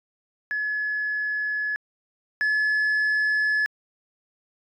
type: tone pair in turn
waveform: sine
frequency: 1704 / 1713.5 Hz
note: G#6 / A6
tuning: +44 / -46 cents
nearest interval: unison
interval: 10 cents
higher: second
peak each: -23 / -17 dBFS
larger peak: second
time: 0.51-1.76 / 2.41-3.66 s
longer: neither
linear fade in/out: 0 ms
effects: tanh soft clip ceiling -19 dBFS